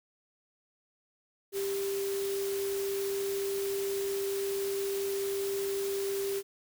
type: tone in noise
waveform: sine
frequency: 394.5 Hz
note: G4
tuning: 11 cents sharp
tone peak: -30 dBFS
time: 1.52-6.43 s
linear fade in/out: 50 ms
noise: white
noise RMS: -41 dBFS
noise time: 1.52-6.43 s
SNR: +8 dB
effects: none